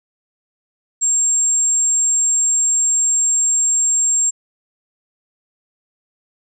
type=tone; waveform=sine; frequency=7459 Hz; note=A#8; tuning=in tune; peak=-13 dBFS; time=1.01-4.31 s; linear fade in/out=20 ms; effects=none